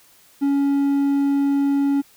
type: tone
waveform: triangle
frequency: 280 Hz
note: C#4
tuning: 18 cents sharp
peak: -14 dBFS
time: 0.41-2.02 s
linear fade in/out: 20 ms
effects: white hiss -53 dBFS RMS until 2.16 s